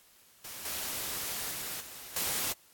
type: noise with level steps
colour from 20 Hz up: white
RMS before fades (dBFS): -43 / -36 / -38 / -46 / -32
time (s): 0.44-2.53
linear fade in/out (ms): 10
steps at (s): 0.65 / 1.51 / 1.8 / 2.16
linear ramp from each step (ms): 5
effects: white hiss -61 dBFS RMS until 2.73 s + AAC 64 kbps